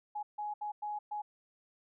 sine tone bursts at uneven times, 837 Hz, G#5, 13 cents sharp, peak -35 dBFS, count 5, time 0.15-0.23 / 0.38-0.54 / 0.61-0.72 / 0.82-0.99 / 1.11-1.22 s, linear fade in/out 10 ms, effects none

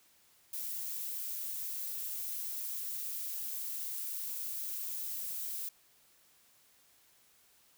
violet noise, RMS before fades -39 dBFS, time 0.53-5.69 s, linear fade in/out 5 ms, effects white hiss -66 dBFS RMS until 7.77 s

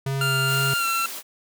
square tone with vibrato, 135.3 Hz, C#3, 42 cents flat, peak -24 dBFS, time 0.06-0.74 s, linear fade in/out 5 ms, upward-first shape sine, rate 2.2 Hz, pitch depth 15 cents each way
25% pulse tone with pitch glide, 1396.9 to 1353.2 Hz, F6 to E6, 0 to +45 cents, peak -18 dBFS, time 0.21-1.06 s, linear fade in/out 2 ms, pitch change -55 cents, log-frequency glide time 0.78-0.86 s
white high-pass noise, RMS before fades -34 dBFS, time 0.46-1.23 s, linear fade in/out 50 ms, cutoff 220 Hz, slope 48 dB/octave
effects none

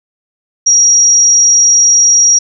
sine tone, 5690 Hz, F8, 31 cents sharp, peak -4 dBFS, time 0.66-2.39 s, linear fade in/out 10 ms, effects none

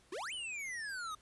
square exponential two-way sweep, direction up then down, 320.2 to 3100 to 1221 Hz, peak -40 dBFS, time 0.12-1.15 s, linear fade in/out 5 ms, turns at 0.33 s, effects pink hiss -66 dBFS RMS until 1.21 s + resampled to 24000 Hz

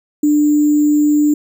sine tone with sample-and-hold, 296.9 Hz, D4, 19 cents sharp, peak -9 dBFS, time 0.23-1.34 s, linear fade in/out 5 ms, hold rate 7350 Hz, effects none

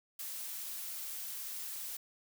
blue noise, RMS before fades -42 dBFS, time 0.19-1.97 s, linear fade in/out 5 ms, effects none

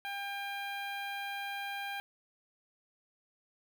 15% pulse tone with notch filter, 800 Hz, G5, 35 cents sharp, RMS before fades -39 dBFS, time 0.05-2 s, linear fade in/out 0 ms, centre 7700 Hz, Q 0.72, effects none

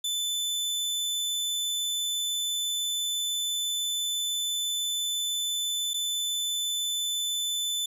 sawtooth tone with dropouts, 3514 Hz, A7, 3 cents flat, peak -24 dBFS, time 0.04-7.86 s, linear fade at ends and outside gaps 5 ms, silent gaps 5.935-5.941 s, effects resampled to 32000 Hz

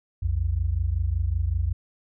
sine tone pair together, 61.1 / 86.41 Hz, B1 / F2, -18 / -18 cents, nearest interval tritone, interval 600 cents, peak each -25 / -24 dBFS, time 0.22-1.73 s, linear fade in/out 10 ms, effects none

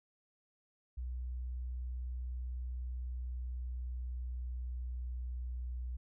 sine tone with pitch glide, 62 to 61.54 Hz, B1 to B1, +7 to -5 cents, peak -37 dBFS, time 0.97-5.97 s, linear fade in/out 10 ms, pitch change -12 cents, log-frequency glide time 2.79-5.34 s, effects none

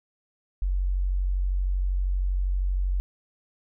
sine tone, 46.35 Hz, F#1, 4 cents sharp, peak -22 dBFS, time 0.62-3 s, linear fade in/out 0 ms, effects none

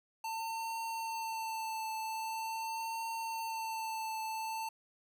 square tone with vibrato, 895 Hz, A5, 29 cents sharp, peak -37 dBFS, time 0.24-4.69 s, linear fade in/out 5 ms, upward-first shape triangle, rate 0.44 Hz, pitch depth 27 cents each way, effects none

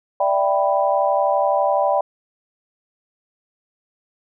sine chord, E minor seventh, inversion third, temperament equal, 587.3 / 659.3 / 784 / 987.8 Hz, D5 / E5 / G5 / B5, 0 / 0 / 0 / 0 cents, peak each -19 / -23 / -20 / -23 dBFS, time 0.2-2.01 s, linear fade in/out 5 ms, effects none

